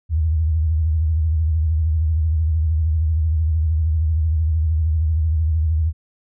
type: tone with vibrato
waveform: sine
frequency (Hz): 79.2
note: D#2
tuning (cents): +31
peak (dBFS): -15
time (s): 0.09-5.93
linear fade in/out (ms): 50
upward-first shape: sine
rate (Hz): 13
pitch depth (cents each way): 95
effects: none